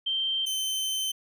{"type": "tone pair in turn", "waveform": ["sine", "sawtooth"], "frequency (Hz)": [3136, 3084], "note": ["G7", "G7"], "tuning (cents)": [0, -29], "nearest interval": "unison", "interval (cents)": 29, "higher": "first", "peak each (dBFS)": [-25, -24], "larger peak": "second", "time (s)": [[0.06, 0.46], [0.46, 1.12]], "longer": "second", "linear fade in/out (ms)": 10, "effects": []}